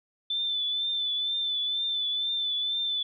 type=tone with vibrato; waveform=sine; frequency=3520 Hz; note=A7; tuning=in tune; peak=-26 dBFS; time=0.3-3.03 s; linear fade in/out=5 ms; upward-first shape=triangle; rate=2.1 Hz; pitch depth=44 cents each way; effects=none